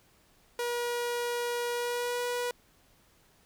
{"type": "tone with pitch glide", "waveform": "sawtooth", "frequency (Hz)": [480, 487], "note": ["B4", "B4"], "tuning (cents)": [-49, -24], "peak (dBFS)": -26, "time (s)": [0.59, 2.51], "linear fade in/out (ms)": 2, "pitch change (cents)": 25, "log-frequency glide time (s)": [1.73, 2.22], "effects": ["pink hiss -64 dBFS RMS until 3.45 s"]}